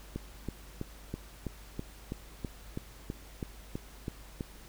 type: click train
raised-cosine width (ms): 3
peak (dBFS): -22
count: 14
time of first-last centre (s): 0.16-4.408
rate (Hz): 3.06
effects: added 50 Hz sine -50 dBFS peak until 4.68 s + pink hiss -54 dBFS RMS until 4.68 s